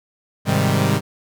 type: chord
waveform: sawtooth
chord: Ab major seventh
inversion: none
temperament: equal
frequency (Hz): 103.83 / 130.81 / 155.56 / 196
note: Ab2 / C3 / Eb3 / G3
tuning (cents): 0 / 0 / 0 / 0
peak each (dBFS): -17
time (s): 0.45-1.01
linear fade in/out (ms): 50
effects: none